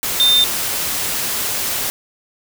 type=tone in noise; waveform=sine; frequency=3600 Hz; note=A7; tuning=39 cents sharp; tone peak=-10 dBFS; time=0.2-0.44 s; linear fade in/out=0 ms; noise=white; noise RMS=-21 dBFS; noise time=0.03-1.9 s; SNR=+8 dB; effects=none